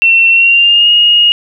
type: tone with pitch glide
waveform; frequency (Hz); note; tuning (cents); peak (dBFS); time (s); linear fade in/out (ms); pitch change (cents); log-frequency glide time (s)
sine; 2706 to 2865; E7 to F7; +45 to +44; -4; 0.02-1.32; 0; +99; 0.31-0.9
effects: none